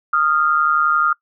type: tone pair together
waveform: sine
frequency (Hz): 1236 / 1387.4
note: D#6 / F6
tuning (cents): -12 / -12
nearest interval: major second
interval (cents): 200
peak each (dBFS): -16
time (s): 0.13-1.13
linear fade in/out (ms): 5
effects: noise-tail reverb RT60 0.1 s tail -23 dB re dry